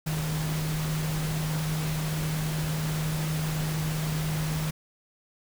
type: tone in noise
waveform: sine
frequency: 155.56 Hz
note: D#3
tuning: in tune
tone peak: -27 dBFS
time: 0.06-4.71 s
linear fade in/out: 10 ms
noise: pink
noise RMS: -35 dBFS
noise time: 0.06-4.71 s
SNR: +5 dB
effects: none